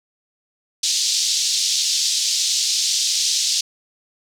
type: band-pass noise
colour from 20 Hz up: white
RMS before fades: -20 dBFS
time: 0.83-3.61 s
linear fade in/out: 5 ms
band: 3700 to 6400 Hz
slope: 24 dB/octave
effects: none